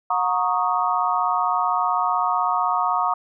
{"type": "chord", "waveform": "sine", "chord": "D# minor seventh", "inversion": "first", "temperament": "equal with one note detuned", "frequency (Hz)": [724.8, 932.3, 1108.7, 1244.5], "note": ["F#5", "A#5", "C#6", "D#6"], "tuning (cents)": [-36, 0, 0, 0], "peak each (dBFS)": -24, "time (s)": [0.1, 3.14], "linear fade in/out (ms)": 5, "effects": []}